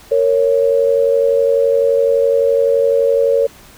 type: tone pair together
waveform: sine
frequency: 462.2 / 554 Hz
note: A#4 / C#5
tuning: -15 / -1 cents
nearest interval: minor third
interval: 314 cents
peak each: -13 dBFS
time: 0.11-3.47 s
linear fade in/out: 10 ms
effects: pink hiss -42 dBFS RMS until 3.77 s